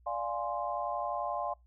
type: chord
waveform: sine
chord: D half-diminished seventh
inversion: none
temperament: equal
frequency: 587.3 / 698.5 / 830.6 / 1046.5 Hz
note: D5 / F5 / Ab5 / C6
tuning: 0 / 0 / 0 / 0 cents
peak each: -38 / -36 / -38 / -37 dBFS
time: 0.06-1.54 s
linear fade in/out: 10 ms
effects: noise-tail reverb RT60 0.2 s tail -26 dB re dry + added 60 Hz sine -59 dBFS peak until 1.66 s